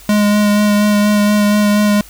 square tone with vibrato, 207.7 Hz, G#3, in tune, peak -10 dBFS, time 0.09-2.01 s, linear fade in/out 2 ms, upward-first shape sine, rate 4.2 Hz, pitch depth 15 cents each way, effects added 50 Hz sine -41 dBFS peak until 2.09 s + white hiss -40 dBFS RMS until 2.09 s

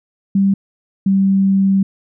sine tone pair in turn, 196 / 194.2 Hz, G3 / G3, 0 / -16 cents, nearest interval unison, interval 16 cents, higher first, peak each -10 dBFS, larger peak neither, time 0.35-0.54 / 1.06-1.83 s, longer second, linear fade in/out 5 ms, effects none

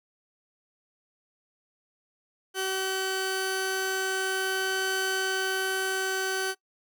sawtooth tone pair together, 380.8 / 1523 Hz, F#4 / F#6, +50 / +50 cents, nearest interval 2 octaves, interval 2400 cents, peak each -26 dBFS, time 2.54-6.55 s, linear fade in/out 50 ms, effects noise-tail reverb RT60 0.1 s tail -20 dB re dry

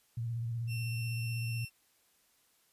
sine tone with vibrato, 116.54 Hz, A#2, in tune, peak -33 dBFS, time 0.17-1.65 s, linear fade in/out 5 ms, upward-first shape square, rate 16 Hz, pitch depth 37 cents each way
sawtooth tone, 2700 Hz, E7, 41 cents sharp, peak -38 dBFS, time 0.67-1.7 s, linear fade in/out 50 ms
effects white hiss -70 dBFS RMS until 2.72 s + resampled to 32000 Hz

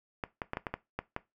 clicks, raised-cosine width 0.5 ms, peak -18 dBFS, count 8, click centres 0.238 / 0.418 / 0.534 / 0.571 / 0.668 / 0.74 / 0.99 / 1.164 s, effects noise-tail reverb RT60 0.2 s tail -18 dB re dry

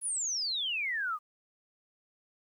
sine exponential sweep, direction down, 10620 to 1174.7 Hz, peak -30 dBFS, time 0.01-1.19 s, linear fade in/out 50 ms, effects 11-bit

